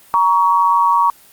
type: tone pair together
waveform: sine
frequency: 942 / 1123.8 Hz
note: A#5 / C#6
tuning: +18 / +23 cents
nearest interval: minor third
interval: 305 cents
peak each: -13 dBFS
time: 0.14-1.1 s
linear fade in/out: 0 ms
effects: white hiss -46 dBFS RMS until 1.32 s + Opus 24 kbps